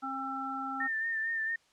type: harmonic tone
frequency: 267.7 Hz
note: C4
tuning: 40 cents sharp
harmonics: 1 / 3 / 5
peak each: -40 / -39 / -36 dBFS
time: 0.02-0.88 s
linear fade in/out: 20 ms
type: tone with vibrato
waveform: sine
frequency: 1802 Hz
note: A6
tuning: 41 cents sharp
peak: -30 dBFS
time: 0.8-1.56 s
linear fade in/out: 5 ms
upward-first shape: sine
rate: 4.4 Hz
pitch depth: 36 cents each way
effects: white hiss -67 dBFS RMS until 1.72 s + low-pass 6000 Hz 12 dB/octave